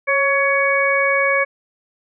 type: harmonic tone with a mistuned harmonic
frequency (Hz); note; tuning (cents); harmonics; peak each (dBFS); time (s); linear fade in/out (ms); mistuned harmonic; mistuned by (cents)
560; C#5; +18; 1 / 2 / 3 / 4; -19 / -22 / -21 / -18; 0.07-1.45; 20; 1; -31
effects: none